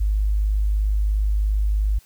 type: tone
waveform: sine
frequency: 51.5 Hz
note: G#1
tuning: 14 cents flat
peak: -17 dBFS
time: 0-1.99 s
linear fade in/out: 10 ms
effects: white hiss -55 dBFS RMS until 2.05 s